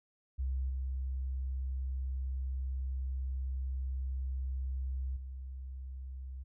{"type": "tone with level steps", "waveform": "sine", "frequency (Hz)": 65.41, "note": "C2", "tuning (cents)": 0, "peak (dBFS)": [-31, -33, -40], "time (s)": [0.38, 6.44], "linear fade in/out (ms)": 20, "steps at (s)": [0.69, 5.16], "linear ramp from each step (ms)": 10, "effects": []}